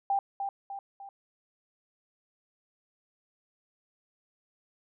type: tone with echo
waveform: sine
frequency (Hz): 792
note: G5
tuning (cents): +18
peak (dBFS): -24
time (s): 0.1-0.19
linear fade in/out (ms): 2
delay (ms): 300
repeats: 3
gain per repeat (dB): -6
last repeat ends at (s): 1.09
effects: none